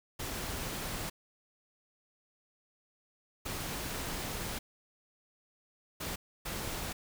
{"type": "noise bursts at uneven times", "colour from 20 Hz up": "pink", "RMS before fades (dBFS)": -38, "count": 4, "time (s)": [[0.19, 1.1], [3.45, 4.59], [6, 6.16], [6.45, 6.93]], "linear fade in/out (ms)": 10, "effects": []}